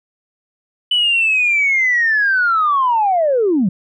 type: linear sweep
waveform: sine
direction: down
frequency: 2994 to 168.9 Hz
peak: -11 dBFS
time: 0.91-3.69 s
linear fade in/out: 5 ms
effects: tanh soft clip ceiling -7 dBFS